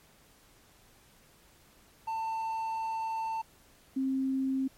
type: tone pair in turn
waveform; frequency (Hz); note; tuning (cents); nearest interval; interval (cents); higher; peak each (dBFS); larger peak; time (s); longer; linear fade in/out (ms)
triangle / sine; 894 / 265.8; A5 / C4; +27 / +27; octave + major sixth; 2100; first; -29 / -27; second; 2.07-3.42 / 3.96-4.68; first; 10
effects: pink hiss -61 dBFS RMS until 4.77 s + MP3 64 kbps